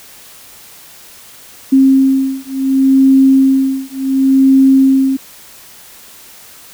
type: beating tone pair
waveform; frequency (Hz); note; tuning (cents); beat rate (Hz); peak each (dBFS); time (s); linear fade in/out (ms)
sine; 267.3 / 267.99; C4 / C4; +37 / +42; 0.69; -10; 1.72-5.17; 10
effects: white hiss -38 dBFS RMS until 6.73 s